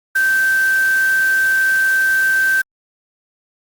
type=tone in noise; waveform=sine; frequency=1556 Hz; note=G6; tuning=13 cents flat; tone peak=-12 dBFS; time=0.15-2.62 s; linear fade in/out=10 ms; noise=white; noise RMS=-30 dBFS; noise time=0.15-2.62 s; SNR=+15 dB; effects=Opus 48 kbps